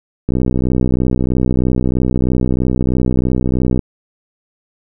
click train, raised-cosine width 3 ms, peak -3 dBFS, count 222, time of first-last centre 0.29-3.792 s, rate 63.1 Hz, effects none

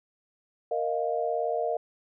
sine chord, Bb suspended fourth, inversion none, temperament just, 466.2 / 621.6 / 699.2 Hz, Bb4 / Eb5 / F5, 0 / -2 / +2 cents, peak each -30 dBFS, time 0.71-1.77 s, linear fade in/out 5 ms, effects none

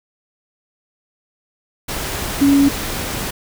sine tone in noise, 280 Hz, C#4, 18 cents sharp, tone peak -9 dBFS, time 2.41-2.69 s, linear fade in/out 10 ms, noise pink, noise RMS -24 dBFS, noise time 1.88-3.31 s, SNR +12 dB, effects none

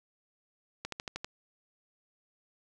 slowing click train, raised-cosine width 0.2 ms, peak -19 dBFS, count 6, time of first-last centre 0.85-1.245 s, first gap 73 ms, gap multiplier 1.04, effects none

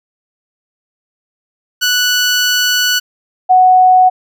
15% pulse / sine tone pair in turn, 1480 / 740 Hz, F#6 / F#5, 0 / 0 cents, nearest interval octave, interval 1200 cents, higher first, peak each -4 dBFS, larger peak neither, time 1.81-3 / 3.49-4.1 s, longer first, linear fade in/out 20 ms, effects none

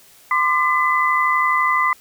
sine tone cluster, 1037 / 1189 / 2010 Hz, C6 / D6 / B6, -16 / +21 / +30 cents, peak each -19 dBFS, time 0.31-1.93 s, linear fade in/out 2 ms, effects white hiss -49 dBFS RMS until 2 s

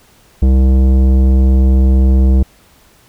triangle tone with tanh clipping, 65.41 Hz, C2, in tune, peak -8 dBFS, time 0.42-2.43 s, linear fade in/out 5 ms, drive 18 dB, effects pink hiss -48 dBFS RMS until 3.08 s

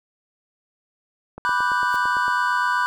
click train, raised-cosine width 1 ms, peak -21 dBFS, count 9, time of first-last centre 1.38-2.281 s, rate 8.88 Hz
triangle chord, G major seventh, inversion first, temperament equal, 987.8 / 1174.7 / 1480 / 1568 Hz, B5 / D6 / F#6 / G6, 0 / 0 / 0 / 0 cents, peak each -20 / -25 / -22 / -25 dBFS, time 1.45-2.86 s, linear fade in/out 0 ms
white noise with exponential growth, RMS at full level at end -39 dBFS, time 1.82-1.96 s, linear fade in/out 1 ms, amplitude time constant 30 ms
effects none

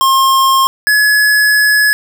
square tone pair in turn, 1069 / 1696.9 Hz, C6 / G#6, +37 / +37 cents, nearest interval minor sixth, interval 800 cents, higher second, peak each -8 dBFS, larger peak neither, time 0.01-0.67 / 0.87-1.93 s, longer second, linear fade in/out 0 ms, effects none

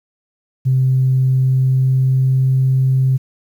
sine tone with pitch glide, 130.5 to 131.56 Hz, C3 to C3, -4 to +10 cents, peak -10 dBFS, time 0.65-3.18 s, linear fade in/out 20 ms, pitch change +14 cents, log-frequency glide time 1.32-2.55 s, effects tanh soft clip ceiling -6 dBFS + 8-bit

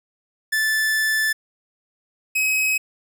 45% pulse tone pair in turn, 1751 / 2545 Hz, A6 / D#7, -9 / +39 cents, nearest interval tritone, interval 648 cents, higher second, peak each -18 dBFS, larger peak neither, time 0.52-1.33 / 2.35-2.78 s, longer first, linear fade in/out 10 ms, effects none

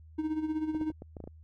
triangle tone with tremolo, 311.1 Hz, D#4, in tune, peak -25 dBFS, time 0.18-0.92 s, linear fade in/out 10 ms, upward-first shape sine, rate 16 Hz, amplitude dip 65%
clicks, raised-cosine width 2 ms, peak -29 dBFS, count 8, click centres 0.748 / 0.813 / 0.902 / 1.021 / 1.168 / 1.203 / 1.24 / 1.275 s
effects added 79 Hz sine -50 dBFS peak until 1.43 s

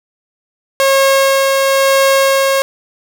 sawtooth tone with tremolo, 543 Hz, C#5, 36 cents flat, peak -4 dBFS, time 0.8-2.62 s, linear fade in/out 0 ms, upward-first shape sine, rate 1 Hz, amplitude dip 25%, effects none

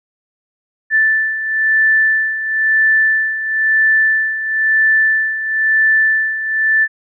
sine beating tone pair, 1760 / 1761 Hz, A6 / A6, 0 / +1 cents, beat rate 1 Hz, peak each -18 / -12 dBFS, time 0.9-6.88 s, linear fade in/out 50 ms, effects none

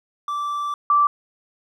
triangle / sine tone pair in turn, 1167 / 1167 Hz, D6 / D6, -11 / -11 cents, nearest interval unison, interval 0 cents, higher neither, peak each -21 / -13 dBFS, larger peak second, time 0.28-0.74 / 0.9-1.07 s, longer first, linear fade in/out 2 ms, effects none

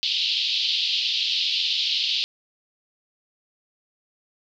pink band-pass noise, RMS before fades -24 dBFS, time 0.03-2.24 s, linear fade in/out 0 ms, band 2900 to 4600 Hz, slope 48 dB/octave, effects none

